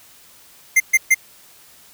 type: tone bursts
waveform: square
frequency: 2093 Hz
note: C7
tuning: in tune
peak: -10 dBFS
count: 3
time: 0.76-1.146 s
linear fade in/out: 10 ms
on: 42 ms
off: 130 ms
effects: white hiss -48 dBFS RMS until 1.93 s